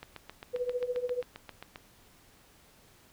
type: click train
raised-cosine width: 0.3 ms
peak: -26 dBFS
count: 14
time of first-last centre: 0.03-1.759 s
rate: 7.52 Hz
type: tone with tremolo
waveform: sine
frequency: 493.9 Hz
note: B4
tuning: in tune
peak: -26 dBFS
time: 0.53-1.23 s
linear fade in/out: 20 ms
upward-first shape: triangle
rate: 14 Hz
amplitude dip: 90%
effects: pink hiss -60 dBFS RMS until 3.12 s